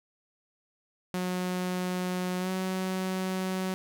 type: tone with pitch glide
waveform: sawtooth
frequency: 182 to 187.12 Hz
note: F#3 to F#3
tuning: -28 to +20 cents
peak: -25 dBFS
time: 1.14-3.74 s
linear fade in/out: 0 ms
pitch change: +48 cents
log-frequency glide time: 2.39-2.5 s
effects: none